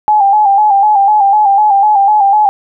sine tone with vibrato, 820 Hz, G#5, 22 cents flat, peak -5 dBFS, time 0.08-2.49 s, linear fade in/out 0 ms, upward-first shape square, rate 4 Hz, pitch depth 60 cents each way, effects none

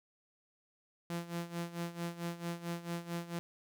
sawtooth tone with tremolo, 170.9 Hz, F3, 37 cents flat, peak -31 dBFS, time 1.1-3.39 s, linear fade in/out 0 ms, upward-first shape sine, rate 4.5 Hz, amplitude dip 80%, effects none

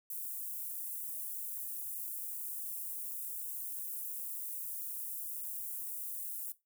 white high-pass noise, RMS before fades -41 dBFS, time 0.1-6.52 s, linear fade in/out 2 ms, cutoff 10000 Hz, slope 24 dB/octave, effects noise-tail reverb RT60 0.2 s tail -17 dB re dry

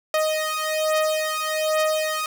sawtooth beating tone pair, 622.3 / 623.5 Hz, D#5 / D#5, 0 / +3 cents, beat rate 1.2 Hz, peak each -20 dBFS, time 0.14-2.26 s, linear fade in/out 2 ms, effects none

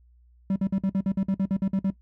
triangle tone bursts, 192.9 Hz, G3, 28 cents flat, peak -19 dBFS, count 13, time 0.5-1.903 s, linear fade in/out 2 ms, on 59 ms, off 53 ms, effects noise-tail reverb RT60 0.1 s tail -17 dB re dry + added 60 Hz sine -54 dBFS peak until 2.01 s

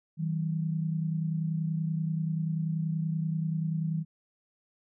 sine tone pair together, 159.6 / 190 Hz, D#3 / F#3, +44 / +46 cents, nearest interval minor third, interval 302 cents, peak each -28 / -35 dBFS, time 0.17-4.05 s, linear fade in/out 50 ms, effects none

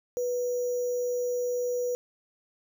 sine tone with sample-and-hold, 490.9 Hz, B4, 10 cents flat, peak -26 dBFS, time 0.17-1.95 s, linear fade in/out 0 ms, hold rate 6300 Hz, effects none

